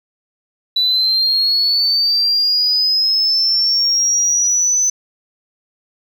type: linear sweep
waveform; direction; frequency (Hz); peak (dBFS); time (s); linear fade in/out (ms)
sine; up; 3951 to 6080; -11; 0.76-4.9; 5
effects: tanh soft clip ceiling -8 dBFS + 8-bit